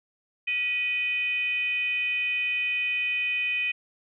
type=tone with frequency modulation; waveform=sine; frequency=2489 Hz; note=D#7; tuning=in tune; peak=-24 dBFS; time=0.47-3.72 s; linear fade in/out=10 ms; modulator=542 Hz; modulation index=0.48; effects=none